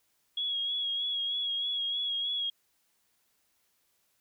sine tone with vibrato, 3322 Hz, G#7, in tune, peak -29 dBFS, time 0.37-2.5 s, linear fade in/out 5 ms, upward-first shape sine, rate 3.2 Hz, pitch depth 32 cents each way, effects white hiss -73 dBFS RMS until 4.2 s

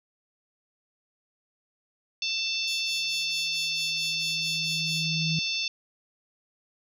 harmonic tone, 888 Hz, A5, 16 cents sharp, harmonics 3 / 4 / 5 / 6 / 7, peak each -31 / -32 / -33 / -34 / -41 dBFS, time 2.22-5.68 s, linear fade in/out 2 ms
20% pulse tone with tremolo, 3412 Hz, G#7, 46 cents sharp, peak -29 dBFS, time 2.67-5.08 s, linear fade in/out 10 ms, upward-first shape sine, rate 4.5 Hz, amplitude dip 90%
sine tone with exponential growth, 160 Hz, D#3, 49 cents sharp, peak -25 dBFS, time 2.9-5.39 s, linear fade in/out 2 ms, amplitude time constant 540 ms
effects none

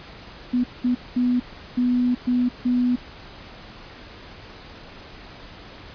sine tone bursts at uneven times, 246.9 Hz, B3, in tune, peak -17 dBFS, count 6, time 0.53-0.64 / 0.84-0.95 / 1.16-1.4 / 1.77-2.15 / 2.27-2.49 / 2.65-2.96 s, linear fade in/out 10 ms, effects pink hiss -42 dBFS RMS until 5.94 s + resampled to 11025 Hz

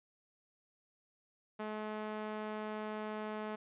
sawtooth tone with band-pass filter, 214.1 Hz, A3, 47 cents flat, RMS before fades -41 dBFS, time 1.59-3.56 s, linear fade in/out 10 ms, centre 830 Hz, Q 0.59, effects resampled to 8000 Hz

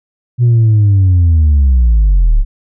sine linear sweep, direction down, 123.47 to 33 Hz, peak -3 dBFS, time 0.38-2.45 s, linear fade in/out 50 ms, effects tanh soft clip ceiling -4 dBFS

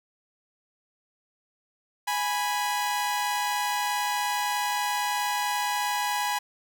sawtooth tone pair together, 829.1 / 986 Hz, G#5 / B5, -3 / -3 cents, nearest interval minor third, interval 300 cents, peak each -24 / -25 dBFS, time 2.07-6.39 s, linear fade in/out 10 ms, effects none

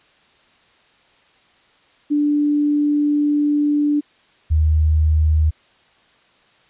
sine tone pair in turn, 293.7 / 77.79 Hz, D4 / D#2, 0 / 0 cents, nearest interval octave + major seventh, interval 2300 cents, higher first, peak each -14 / -12 dBFS, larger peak second, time 2.1-4.01 / 4.5-5.51 s, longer first, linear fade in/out 20 ms, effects white hiss -55 dBFS RMS until 6.69 s + resampled to 8000 Hz

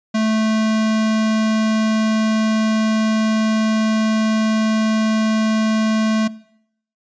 square tone, 218.8 Hz, A3, 9 cents flat, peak -16 dBFS, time 0.14-6.28 s, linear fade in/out 10 ms, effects noise-tail reverb RT60 0.7 s tail -20 dB re dry + resampled to 16000 Hz

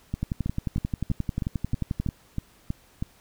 two click trains, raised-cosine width 5 ms, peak -15 / -14 dBFS, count 10 / 22, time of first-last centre 0.14-3.025 / 0.23-2.088 s, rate 3.12 / 11.3 Hz, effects pink hiss -58 dBFS RMS until 3.2 s

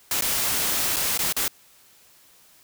white noise with dropouts, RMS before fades -24 dBFS, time 0.11-1.48 s, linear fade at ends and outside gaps 2 ms, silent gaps 0.21-0.221 / 0.961-0.966 / 1.176-1.19 / 1.326-1.365 s, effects white hiss -55 dBFS RMS until 2.63 s

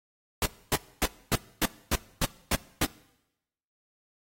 pink noise bursts, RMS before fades -25 dBFS, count 9, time 0.42-2.851 s, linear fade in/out 2 ms, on 39 ms, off 260 ms, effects noise-tail reverb RT60 0.9 s tail -21 dB re dry + AAC 48 kbps

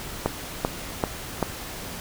click train, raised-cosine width 1 ms, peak -7 dBFS, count 4, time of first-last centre 0.26-1.427 s, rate 2.57 Hz, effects pink hiss -36 dBFS RMS until 2 s

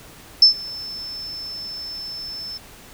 sine tone with ADSR envelope, 5280 Hz, E8, 2 cents sharp, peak -5 dBFS, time 0.42-2.58 s, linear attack 4 ms, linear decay 110 ms, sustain -24 dB, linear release 11 ms, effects pink hiss -44 dBFS RMS until 2.93 s

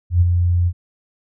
sine tone with ADSR envelope, 87.7 Hz, F2, 8 cents sharp, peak -8 dBFS, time 0.1-0.73 s, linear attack 110 ms, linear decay 27 ms, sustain -5 dB, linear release 59 ms, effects none

